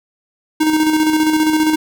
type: tone with tremolo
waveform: square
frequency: 311.1 Hz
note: D#4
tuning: in tune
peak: -11 dBFS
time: 0.6-1.76 s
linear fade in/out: 10 ms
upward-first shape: square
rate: 15 Hz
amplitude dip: 40%
effects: none